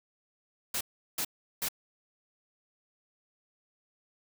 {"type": "noise bursts", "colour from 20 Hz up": "white", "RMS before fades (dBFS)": -32, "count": 3, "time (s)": [0.74, 1.687], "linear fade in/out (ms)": 5, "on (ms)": 69, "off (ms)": 370, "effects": []}